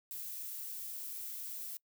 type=noise; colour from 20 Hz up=violet; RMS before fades=-43 dBFS; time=0.11-1.77 s; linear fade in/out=0 ms; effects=noise-tail reverb RT60 0.1 s tail -25 dB re dry